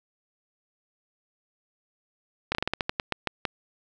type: slowing click train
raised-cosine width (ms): 0.3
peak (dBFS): -9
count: 12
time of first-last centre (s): 2.52-3.452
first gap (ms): 29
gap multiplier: 1.2
effects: none